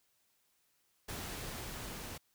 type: noise with level ramp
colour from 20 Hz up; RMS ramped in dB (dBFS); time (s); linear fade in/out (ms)
pink; -42 to -45; 1.08-2.18; 10
effects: white hiss -75 dBFS RMS until 2.34 s